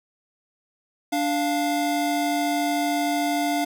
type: tone pair together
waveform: square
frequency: 292 / 699.1 Hz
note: D4 / F5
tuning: -10 / +2 cents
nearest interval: octave + minor third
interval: 1512 cents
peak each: -25 dBFS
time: 1.12-3.65 s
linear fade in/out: 10 ms
effects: none